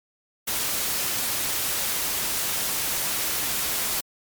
white noise, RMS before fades -26 dBFS, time 0.47-4.01 s, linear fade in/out 10 ms, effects MP3 96 kbps

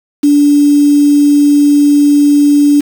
sine tone with quantisation, 290 Hz, D4, 22 cents flat, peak -4 dBFS, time 0.23-2.81 s, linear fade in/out 10 ms, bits 4, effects none

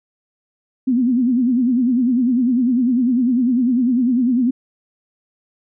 sine tone with vibrato, 247.2 Hz, B3, 2 cents sharp, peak -13 dBFS, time 0.87-4.51 s, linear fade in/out 10 ms, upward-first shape sine, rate 10 Hz, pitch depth 120 cents each way, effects none

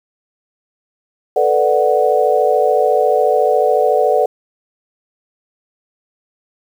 sine chord, B minor seventh, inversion third, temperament equal, 440 / 493.9 / 587.3 / 740 Hz, A4 / B4 / D5 / F#5, 0 / 0 / 0 / 0 cents, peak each -16 dBFS, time 1.36-4.26 s, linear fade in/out 5 ms, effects 7-bit

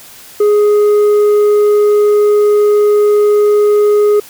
sine tone with tanh clipping, 416.4 Hz, G#4, 5 cents sharp, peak -7 dBFS, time 0.4-4.2 s, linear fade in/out 5 ms, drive 4 dB, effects white hiss -36 dBFS RMS until 4.29 s

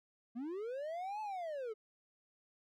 triangle linear two-way sweep, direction up then down, 223 to 874 to 416.9 Hz, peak -37 dBFS, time 0.35-1.74 s, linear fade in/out 20 ms, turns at 1.21 s, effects none

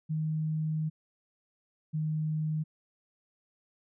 sine tone pair in turn, 156.2 / 155.21 Hz, D#3 / D#3, +7 / -4 cents, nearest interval unison, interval 11 cents, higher first, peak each -28 dBFS, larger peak neither, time 0.09-0.9 / 1.93-2.64 s, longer first, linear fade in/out 20 ms, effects none

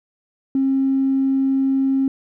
triangle tone with tanh clipping, 268.8 Hz, C4, 47 cents sharp, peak -15 dBFS, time 0.55-2.08 s, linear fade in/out 2 ms, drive 4 dB, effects none

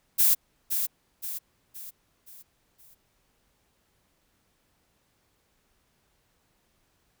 violet noise with echo, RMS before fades -20 dBFS, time 0.18-0.35 s, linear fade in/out 20 ms, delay 520 ms, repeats 5, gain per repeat -7 dB, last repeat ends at 2.95 s, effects pink hiss -70 dBFS RMS until 7.2 s

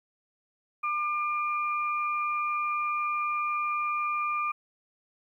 sine tone pair together, 1198 / 2396 Hz, D6 / D7, +34 / +34 cents, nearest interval octave, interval 1200 cents, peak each -27 / -34 dBFS, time 0.83-4.52 s, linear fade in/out 10 ms, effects 11-bit

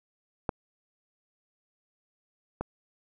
clicks, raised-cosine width 1 ms, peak -13 / -17 dBFS, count 2, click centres 0.492 / 2.61 s, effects none

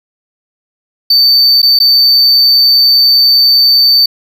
triangle tone with dropouts, 4565 Hz, D8, 50 cents flat, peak -3 dBFS, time 1.1-4.06 s, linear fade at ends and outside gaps 5 ms, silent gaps 1.619-1.628 / 1.79-1.8 s, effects none

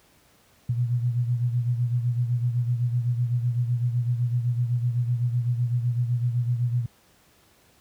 sine beating tone pair, 120 / 127.9 Hz, B2 / C3, -49 / -39 cents, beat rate 7.9 Hz, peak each -22 / -29 dBFS, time 0.69-6.86 s, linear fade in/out 5 ms, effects pink hiss -59 dBFS RMS until 7.8 s + high-pass 60 Hz 12 dB/octave

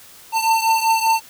square beating tone pair, 896 / 901.1 Hz, A5 / A5, +31 / +41 cents, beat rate 5.1 Hz, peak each -17 / -21 dBFS, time 0.32-1.21 s, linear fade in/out 50 ms, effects white hiss -44 dBFS RMS until 1.29 s

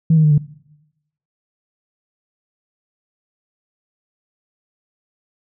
sine tone with pitch steps, 161.2 / 156.34 / 151.63 / 147.05 Hz, E3 / D#3 / D#3 / D3, -38 / +9 / -44 / +3 cents, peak -8 dBFS, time 0.1-0.38 s, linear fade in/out 5 ms, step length 70 ms, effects noise-tail reverb RT60 0.9 s tail -20 dB re dry + tanh soft clip ceiling -4 dBFS

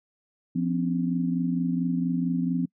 sine tone cluster, 173.5 / 256.3 / 280.7 Hz, F3 / C4 / C#4, -11 / -36 / +22 cents, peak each -26 / -26 / -34 dBFS, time 0.55-2.66 s, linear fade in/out 10 ms, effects noise-tail reverb RT60 0.1 s tail -26 dB re dry

